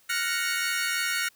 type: chord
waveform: sawtooth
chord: Gb major seventh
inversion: third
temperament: equal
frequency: 1396.9 / 1480 / 1864.7 / 2217 Hz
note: F6 / Gb6 / Bb6 / Db7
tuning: 0 / 0 / 0 / 0 cents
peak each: -28 dBFS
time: 0.09-1.29 s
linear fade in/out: 10 ms
effects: white hiss -61 dBFS RMS until 1.35 s